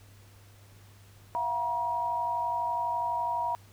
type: tone cluster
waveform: sine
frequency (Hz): 674 / 726 / 954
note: E5 / F#5 / A#5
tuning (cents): +38 / -33 / +40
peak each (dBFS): -37 / -37 / -28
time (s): 1.35-3.55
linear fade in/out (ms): 0
effects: added 100 Hz sine -53 dBFS peak until 3.72 s + pink hiss -59 dBFS RMS until 3.72 s